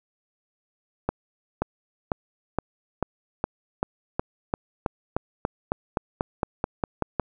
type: accelerating click train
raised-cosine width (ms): 1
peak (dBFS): -9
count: 20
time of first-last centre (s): 1.09-7.197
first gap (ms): 530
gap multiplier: 0.94
effects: none

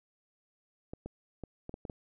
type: clicks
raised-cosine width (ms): 2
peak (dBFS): -27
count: 7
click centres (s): 0.935 / 1.06 / 1.437 / 1.694 / 1.741 / 1.852 / 1.898
effects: none

